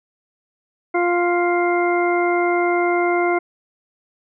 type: harmonic tone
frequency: 350 Hz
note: F4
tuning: 4 cents sharp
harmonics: 1 / 2 / 3 / 4 / 6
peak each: -18 / -21 / -27 / -27 / -25 dBFS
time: 0.94-3.39 s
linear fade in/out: 10 ms
effects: none